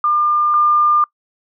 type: tone pair in turn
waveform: sine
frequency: 1200 / 1200 Hz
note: D6 / D6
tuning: +37 / +37 cents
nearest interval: unison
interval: 0 cents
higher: neither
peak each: -12 / -10 dBFS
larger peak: second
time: 0.04-0.54 / 0.54-1.04 s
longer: neither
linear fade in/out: 2 ms
effects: noise-tail reverb RT60 0.1 s tail -25 dB re dry